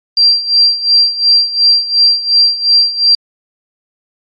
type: tone with tremolo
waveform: sine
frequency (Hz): 4728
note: D8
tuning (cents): +11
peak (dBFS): -4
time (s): 0.17-3.15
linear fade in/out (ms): 2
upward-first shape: sine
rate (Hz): 2.8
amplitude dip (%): 80
effects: AAC 48 kbps

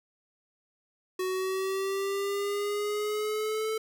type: linear sweep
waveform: square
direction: up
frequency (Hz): 370 to 440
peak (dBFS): -29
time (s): 1.19-3.78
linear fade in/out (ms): 5
effects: none

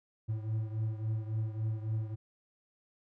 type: beating tone pair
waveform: triangle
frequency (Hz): 108.7 / 112.3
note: A2 / A2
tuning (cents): -21 / +36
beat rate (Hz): 3.6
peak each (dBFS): -31 / -36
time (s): 0.28-2.16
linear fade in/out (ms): 20
effects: none

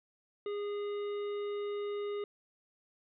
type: harmonic tone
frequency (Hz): 410.4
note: G#4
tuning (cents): -21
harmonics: 1 / 3 / 5 / 7 / 9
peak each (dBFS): -34 / -48 / -54 / -57 / -57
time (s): 0.46-2.24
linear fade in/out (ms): 2
effects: none

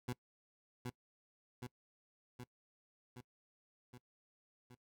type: tone with echo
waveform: 20% pulse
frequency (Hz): 123.47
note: B2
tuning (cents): 0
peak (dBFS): -33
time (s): 0.08-0.13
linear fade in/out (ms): 5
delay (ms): 770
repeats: 6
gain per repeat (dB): -3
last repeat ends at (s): 4.75
effects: noise-tail reverb RT60 0.1 s tail -22 dB re dry

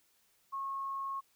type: tone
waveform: sine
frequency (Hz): 1090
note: C#6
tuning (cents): -29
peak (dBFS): -35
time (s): 0.52-1.21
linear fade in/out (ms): 20
effects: white hiss -71 dBFS RMS until 1.35 s

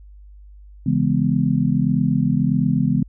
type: chord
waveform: sine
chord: C# minor seventh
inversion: none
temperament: just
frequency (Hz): 138.59 / 166.31 / 207.9 / 249.5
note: C#3 / E3 / G#3 / B3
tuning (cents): 0 / +16 / +2 / +18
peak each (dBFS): -21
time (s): 0.86-3.03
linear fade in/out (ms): 5
effects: added 50 Hz sine -40 dBFS peak until 3.08 s

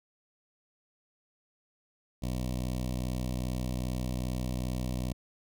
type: tone with notch filter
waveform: 15% pulse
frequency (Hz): 62.5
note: B1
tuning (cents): +21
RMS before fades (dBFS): -33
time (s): 2.22-5.13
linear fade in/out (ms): 10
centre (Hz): 1500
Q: 0.66
effects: none

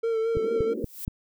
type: tone with vibrato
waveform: triangle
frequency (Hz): 451.6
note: A4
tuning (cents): +45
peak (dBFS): -21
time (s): 0.03-0.74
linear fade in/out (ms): 10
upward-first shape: sine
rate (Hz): 4.6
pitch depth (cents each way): 32
type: band-pass noise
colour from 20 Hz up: white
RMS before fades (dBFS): -33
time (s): 0.35-0.85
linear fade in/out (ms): 5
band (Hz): 200 to 530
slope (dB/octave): 96
type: click train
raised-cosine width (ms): 5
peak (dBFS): -17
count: 4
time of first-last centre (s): 0.37-1.079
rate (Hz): 4.23
type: noise with exponential growth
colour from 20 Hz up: violet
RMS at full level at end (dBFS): -33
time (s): 0.7-1.05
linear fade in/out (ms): 1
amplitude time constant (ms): 75
effects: none

